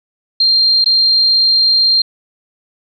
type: tone with dropouts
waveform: sine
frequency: 4186 Hz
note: C8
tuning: in tune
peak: -8 dBFS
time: 0.4-2.02 s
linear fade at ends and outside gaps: 5 ms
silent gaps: 0.844-0.859 s
effects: none